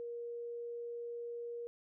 sine tone, 473 Hz, A#4, 25 cents sharp, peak -40 dBFS, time 0-1.67 s, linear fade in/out 0 ms, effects none

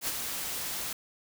white noise with ADSR envelope, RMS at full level -30 dBFS, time 0.01-0.93 s, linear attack 65 ms, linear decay 37 ms, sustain -5 dB, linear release 4 ms, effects none

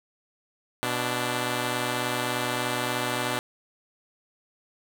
5% pulse tone pair together, 123.47 / 293.7 Hz, B2 / D4, 0 / 0 cents, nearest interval octave + minor third, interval 1500 cents, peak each -17 / -18 dBFS, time 0.83-3.39 s, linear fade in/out 0 ms, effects none

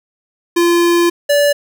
square tone pair in turn, 344.1 / 578.7 Hz, F4 / D5, -26 / -26 cents, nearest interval major sixth, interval 900 cents, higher second, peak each -10 dBFS, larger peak neither, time 0.56-1.1 / 1.29-1.53 s, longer first, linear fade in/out 10 ms, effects none

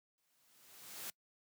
white noise with exponential growth, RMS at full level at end -43 dBFS, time 0.18-1.1 s, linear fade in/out 0 ms, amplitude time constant 200 ms, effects noise-tail reverb RT60 0.1 s tail -25 dB re dry + high-pass 100 Hz 12 dB/octave

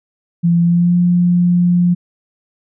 sine tone with pitch glide, 170.6 to 176.11 Hz, F3 to F3, -40 to +15 cents, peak -9 dBFS, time 0.43-1.95 s, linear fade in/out 20 ms, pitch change +55 cents, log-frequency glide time 0.62-0.96 s, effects none

